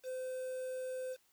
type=tone with quantisation; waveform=triangle; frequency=514 Hz; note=C5; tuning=31 cents flat; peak=-36 dBFS; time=0.03-1.17 s; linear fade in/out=50 ms; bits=9; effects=white hiss -72 dBFS RMS until 1.32 s